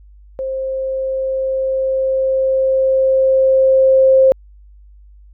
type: tone with level ramp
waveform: sine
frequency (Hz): 529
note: C5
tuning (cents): +19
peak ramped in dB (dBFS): -19 to -6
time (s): 0.39-4.32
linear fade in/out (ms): 0
effects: added 50 Hz sine -40 dBFS peak until 5.33 s